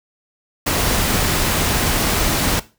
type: noise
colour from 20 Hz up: pink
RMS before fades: -18 dBFS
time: 0.66-2.6 s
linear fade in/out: 10 ms
effects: noise-tail reverb RT60 0.3 s tail -17 dB re dry